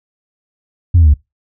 sine linear sweep, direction down, 90.9 to 68.6 Hz, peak -3 dBFS, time 0.94-1.14 s, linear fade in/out 10 ms, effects noise-tail reverb RT60 0.2 s tail -24 dB re dry + tanh soft clip ceiling -2 dBFS

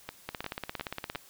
two click trains, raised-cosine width 0.3 ms, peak -18 / -20 dBFS, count 16 / 4, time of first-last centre 0.29-1.157 / 0.09-1.15 s, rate 17.3 / 2.83 Hz, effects white hiss -56 dBFS RMS until 1.29 s

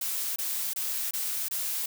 blue noise bursts, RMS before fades -31 dBFS, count 5, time 0.01-1.86 s, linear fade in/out 5 ms, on 350 ms, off 25 ms, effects none

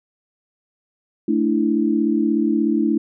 sine chord, A suspended fourth, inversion none, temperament just, 220 / 293.3 / 330 Hz, A3 / D4 / E4, 0 / -2 / +2 cents, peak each -20 dBFS, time 1.28-2.98 s, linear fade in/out 5 ms, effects none

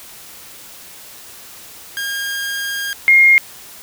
sawtooth / sine tone pair in turn, 1618 / 2134 Hz, G#6 / C7, -46 / +34 cents, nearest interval perfect fourth, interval 480 cents, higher second, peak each -17 / -6 dBFS, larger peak second, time 1.97-2.93 / 3.08-3.38 s, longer first, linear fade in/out 0 ms, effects white hiss -38 dBFS RMS until 3.82 s

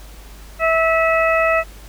harmonic tone with a mistuned harmonic, 652 Hz, E5, 19 cents flat, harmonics 1 / 2 / 3 / 4, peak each -16 / -19 / -21 / -22 dBFS, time 0.59-1.64 s, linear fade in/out 50 ms, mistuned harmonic 4, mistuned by -20 cents, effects added 50 Hz sine -37 dBFS peak until 1.88 s + pink hiss -44 dBFS RMS until 1.88 s

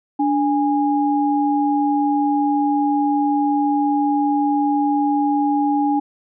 sine tone pair together, 290.9 / 822.8 Hz, D4 / G#5, -16 / -16 cents, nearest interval octave + tritone, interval 1800 cents, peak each -17 / -19 dBFS, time 0.19-6 s, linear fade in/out 10 ms, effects none

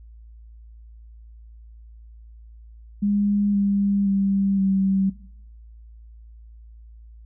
sine tone with pitch steps, 203.8 / 200.2 / 196.63 / 193.14 Hz, G#3 / G3 / G3 / G3, -32 / +37 / +6 / -25 cents, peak -18 dBFS, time 3.02-5.1 s, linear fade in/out 10 ms, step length 520 ms, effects noise-tail reverb RT60 0.7 s tail -19 dB re dry + added 56 Hz sine -42 dBFS peak until 7.25 s

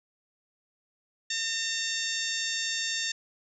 harmonic tone, 908 Hz, A#5, 46 cents flat, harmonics 2 / 3 / 4 / 5 / 6 / 7 / 8, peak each -35 / -38 / -34 / -39 / -36 / -38 / -37 dBFS, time 1.3-3.12 s, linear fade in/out 5 ms, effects none

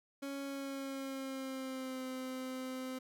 30% pulse tone with pitch glide, 277.2 to 258.6 Hz, C#4 to C4, 0 to -20 cents, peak -37 dBFS, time 0.22-2.99 s, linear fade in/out 10 ms, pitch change -120 cents, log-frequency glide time 0.43-2.04 s, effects none

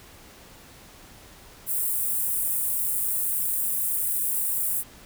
white high-pass noise, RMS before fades -26 dBFS, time 1.66-4.84 s, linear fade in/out 50 ms, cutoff 8500 Hz, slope 48 dB/octave, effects pink hiss -49 dBFS RMS until 5.05 s

